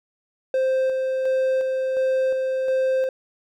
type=tone with tremolo; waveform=triangle; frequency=523.3 Hz; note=C5; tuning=in tune; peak=-16 dBFS; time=0.54-3.09 s; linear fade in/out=2 ms; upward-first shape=square; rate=1.4 Hz; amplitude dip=30%; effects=none